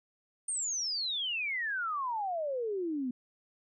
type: exponential sweep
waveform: sine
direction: down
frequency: 9000 to 240.9 Hz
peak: -31 dBFS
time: 0.48-3.11 s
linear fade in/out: 5 ms
effects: none